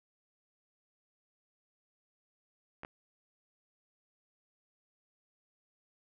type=clicks; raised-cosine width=0.5 ms; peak=-29 / -27 dBFS; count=2; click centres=2.834 / 2.849 s; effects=none